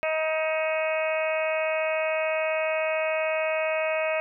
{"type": "harmonic tone with a mistuned harmonic", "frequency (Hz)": 315.7, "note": "D#4", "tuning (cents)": 25, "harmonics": [2, 3, 4, 5, 6, 7, 8, 9], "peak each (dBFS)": [-25, -37, -36, -39, -38, -34, -32, -42], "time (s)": [0.03, 4.2], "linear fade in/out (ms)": 0, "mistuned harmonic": 9, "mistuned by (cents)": -48, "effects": []}